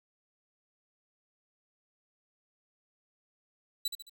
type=tone with echo; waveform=sawtooth; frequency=3953 Hz; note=B7; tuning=1 cent sharp; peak=-26 dBFS; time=3.85-3.88 s; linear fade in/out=5 ms; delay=72 ms; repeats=3; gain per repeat=-7 dB; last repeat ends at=4.096 s; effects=none